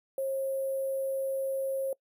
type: tone with sample-and-hold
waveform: sine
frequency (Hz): 538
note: C5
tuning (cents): +48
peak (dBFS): -28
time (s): 0.18-1.93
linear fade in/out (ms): 2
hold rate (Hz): 11025
effects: noise-tail reverb RT60 0.1 s tail -24 dB re dry

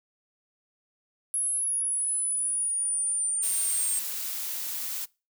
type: linear sweep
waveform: sine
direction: down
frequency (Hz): 10770 to 8490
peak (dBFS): -25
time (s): 1.34-3.99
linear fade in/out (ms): 0
type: noise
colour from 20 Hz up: blue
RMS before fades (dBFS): -33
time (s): 3.42-5.06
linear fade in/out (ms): 20
effects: noise-tail reverb RT60 0.3 s tail -24 dB re dry

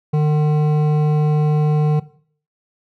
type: tone with hard clipping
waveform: sine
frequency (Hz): 151.1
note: D3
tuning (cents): +50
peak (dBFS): -15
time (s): 0.13-2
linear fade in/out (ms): 10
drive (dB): 11
effects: noise-tail reverb RT60 0.5 s tail -17 dB re dry

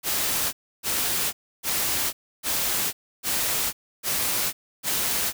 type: noise bursts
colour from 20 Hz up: white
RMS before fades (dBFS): -25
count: 7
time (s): 0.03-5.33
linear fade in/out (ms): 50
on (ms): 500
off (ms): 300
effects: none

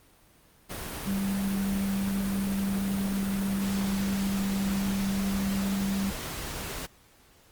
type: tone in noise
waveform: sine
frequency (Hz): 196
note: G3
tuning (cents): 0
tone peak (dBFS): -26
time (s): 1.06-6.11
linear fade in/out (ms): 20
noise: pink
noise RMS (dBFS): -36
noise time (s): 0.69-6.87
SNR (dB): +7
effects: pink hiss -59 dBFS RMS until 7.51 s + Opus 32 kbps

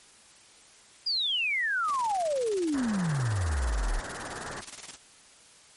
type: exponential sweep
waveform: sine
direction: down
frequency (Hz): 4958 to 33.66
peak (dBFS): -25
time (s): 1.06-4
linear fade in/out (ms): 10
type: noise with tremolo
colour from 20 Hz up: white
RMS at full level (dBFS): -40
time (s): 1.83-4.98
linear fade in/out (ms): 50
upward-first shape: square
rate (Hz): 19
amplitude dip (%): 70
type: low-pass noise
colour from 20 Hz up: white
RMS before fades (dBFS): -39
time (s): 2.74-4.61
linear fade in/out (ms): 2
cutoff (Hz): 1900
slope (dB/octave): 96
effects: white hiss -55 dBFS RMS until 5.76 s + MP3 48 kbps

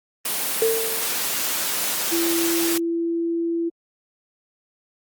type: noise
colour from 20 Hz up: white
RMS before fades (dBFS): -24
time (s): 0.25-2.78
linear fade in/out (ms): 5
type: tone with exponential decay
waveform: sine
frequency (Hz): 451.3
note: A4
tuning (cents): +44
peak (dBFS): -14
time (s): 0.62-1.31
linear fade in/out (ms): 0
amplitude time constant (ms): 150
type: tone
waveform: sine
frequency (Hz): 335.8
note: E4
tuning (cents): +32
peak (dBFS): -20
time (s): 2.11-3.7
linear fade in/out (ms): 20
effects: high-pass 200 Hz 12 dB/octave + Opus 24 kbps

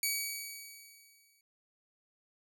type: tone with exponential decay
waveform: 10% pulse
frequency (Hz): 2267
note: C#7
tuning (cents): +38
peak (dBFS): -20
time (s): 0.03-1.41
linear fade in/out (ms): 2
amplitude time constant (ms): 300
effects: none

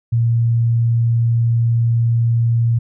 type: tone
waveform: sine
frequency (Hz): 116.54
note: A#2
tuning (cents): 0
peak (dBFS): -12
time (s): 0.12-2.79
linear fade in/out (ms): 10
effects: none

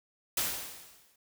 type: noise with exponential decay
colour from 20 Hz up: white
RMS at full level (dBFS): -28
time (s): 0.37-1.16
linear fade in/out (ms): 5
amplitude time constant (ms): 170
effects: none

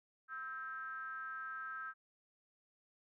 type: ring-modulated tone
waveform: triangle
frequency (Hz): 139.9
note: C#3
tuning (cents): +16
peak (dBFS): -37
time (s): 0.28-1.94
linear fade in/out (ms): 50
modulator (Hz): 1440
effects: none

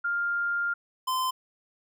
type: tone pair in turn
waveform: sine / square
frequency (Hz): 1401 / 1030.8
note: F6 / C6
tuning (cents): +5 / -26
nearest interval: perfect fourth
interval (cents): 531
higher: first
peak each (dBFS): -25 / -26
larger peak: first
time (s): 0.04-0.74 / 1.07-1.31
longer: first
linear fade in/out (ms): 10
effects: none

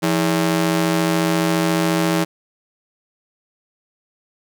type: ring-modulated tone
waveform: sawtooth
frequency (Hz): 246.9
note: B3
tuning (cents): 0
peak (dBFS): -9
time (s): 0.02-2.25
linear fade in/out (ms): 20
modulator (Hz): 76.3
effects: none

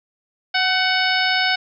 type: harmonic tone with a mistuned harmonic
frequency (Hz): 742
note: F#5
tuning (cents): +5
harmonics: 1 / 2 / 3 / 4 / 5 / 6 / 7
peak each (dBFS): -23 / -21 / -23 / -25 / -26 / -27 / -27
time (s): 0.54-1.56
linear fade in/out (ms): 10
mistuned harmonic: 2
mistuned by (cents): +32
effects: none

